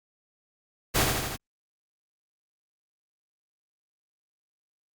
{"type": "noise with echo", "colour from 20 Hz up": "pink", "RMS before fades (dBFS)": -23, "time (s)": [0.94, 1.05], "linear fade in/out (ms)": 20, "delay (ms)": 80, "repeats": 4, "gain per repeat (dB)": -3, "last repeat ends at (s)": 1.37, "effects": ["Opus 48 kbps"]}